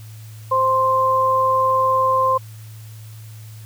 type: tone pair together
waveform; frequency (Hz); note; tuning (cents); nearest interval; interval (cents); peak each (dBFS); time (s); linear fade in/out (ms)
sine; 523.2 / 1046.5; C5 / C6; 0 / 0; octave; 1200; -20 / -15; 0.51-2.38; 10
effects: added 109 Hz sine -35 dBFS peak until 3.65 s + white hiss -48 dBFS RMS until 3.65 s